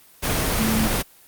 sine tone in noise, 220 Hz, A3, in tune, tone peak -20 dBFS, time 0.58-0.88 s, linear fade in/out 20 ms, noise pink, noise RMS -22 dBFS, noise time 0.22-1.03 s, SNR -1 dB, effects white hiss -51 dBFS RMS until 1.27 s + Opus 24 kbps

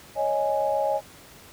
sine chord, C# suspended second, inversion none, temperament equal, 554.4 / 622.3 / 830.6 Hz, C#5 / D#5 / G#5, 0 / 0 / 0 cents, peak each -26 dBFS, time 0.15-1.01 s, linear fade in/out 50 ms, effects pink hiss -48 dBFS RMS until 1.52 s + high-pass 60 Hz 12 dB/octave

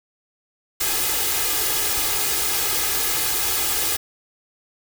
white noise with comb filter, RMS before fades -22 dBFS, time 0.8-3.97 s, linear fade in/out 10 ms, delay 2.4 ms, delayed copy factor +0.75, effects none

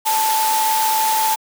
sine tone in noise, 878 Hz, A5, 4 cents flat, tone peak -16 dBFS, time 0.05-1.36 s, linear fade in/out 20 ms, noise white, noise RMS -22 dBFS, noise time 0.05-1.36 s, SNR +3 dB, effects high-pass 400 Hz 12 dB/octave

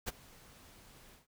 pink noise with ADSR envelope, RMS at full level -35 dBFS, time 0.06-1.27 s, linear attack 22 ms, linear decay 24 ms, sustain -23 dB, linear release 150 ms, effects none

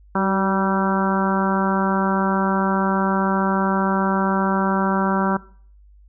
harmonic tone with a mistuned harmonic, 193.4 Hz, G3, 23 cents flat, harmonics 1 / 2 / 3 / 4 / 5 / 6 / 7 / 8, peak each -21 / -26 / -28 / -28 / -24 / -29 / -26 / -31 dBFS, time 0.15-5.37 s, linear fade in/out 5 ms, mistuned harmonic 2, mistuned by -33 cents, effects noise-tail reverb RT60 0.5 s tail -20 dB re dry + added 50 Hz sine -46 dBFS peak until 6.08 s

